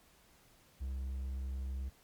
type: tone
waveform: triangle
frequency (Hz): 66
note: C2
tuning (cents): +16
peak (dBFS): -34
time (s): 0.8-1.9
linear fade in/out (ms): 20
effects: pink hiss -65 dBFS RMS until 2.03 s + MP3 96 kbps